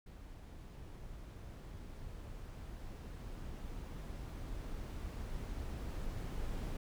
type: noise with level ramp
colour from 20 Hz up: brown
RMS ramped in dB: -51 to -40 dBFS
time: 0.06-6.77 s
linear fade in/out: 5 ms
effects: none